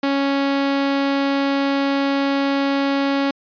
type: tone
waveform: sawtooth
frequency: 277.2 Hz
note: C#4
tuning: in tune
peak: -13 dBFS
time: 0.03-3.31 s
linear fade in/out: 5 ms
effects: resampled to 11025 Hz